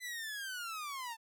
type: linear sweep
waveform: sawtooth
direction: down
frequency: 2019 to 880 Hz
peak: -36 dBFS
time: 0-1.17 s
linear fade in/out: 50 ms
effects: none